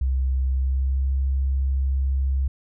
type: tone with pitch glide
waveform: sine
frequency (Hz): 65.41 to 67.02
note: C2 to C2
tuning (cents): 0 to +42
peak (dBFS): -19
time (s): 0.01-2.48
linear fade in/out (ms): 5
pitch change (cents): +42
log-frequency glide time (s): 0.48-1.12
effects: none